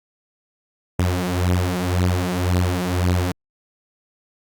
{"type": "beating tone pair", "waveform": "sawtooth", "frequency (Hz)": [89, 90.9], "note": ["F2", "F#2"], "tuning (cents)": [33, -30], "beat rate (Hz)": 1.9, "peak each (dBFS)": -17, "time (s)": [0.99, 3.32], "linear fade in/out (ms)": 5, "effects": ["Opus 48 kbps"]}